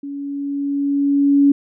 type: tone with level ramp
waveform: sine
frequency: 281.9 Hz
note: C#4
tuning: 29 cents sharp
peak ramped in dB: -26 to -8 dBFS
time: 0.03-1.52 s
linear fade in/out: 5 ms
effects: none